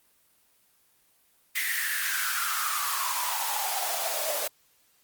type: noise with high-pass filter sweep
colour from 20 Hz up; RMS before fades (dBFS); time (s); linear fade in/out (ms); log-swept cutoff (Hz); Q
white; -29; 1.55-4.48; 10; 2000 to 560; 7.4
effects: white hiss -65 dBFS RMS until 5.03 s + Opus 24 kbps